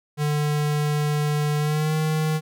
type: tone with pitch glide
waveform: square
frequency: 148.8 to 155.93 Hz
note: D3 to D#3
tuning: +23 to +4 cents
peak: -21 dBFS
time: 0.17-2.41 s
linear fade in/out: 50 ms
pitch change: +81 cents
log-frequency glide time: 1.59-1.94 s
effects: none